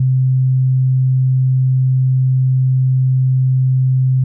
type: tone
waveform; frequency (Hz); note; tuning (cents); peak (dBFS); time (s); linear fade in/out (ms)
sine; 130; C3; -11; -10; 0-4.24; 5
effects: none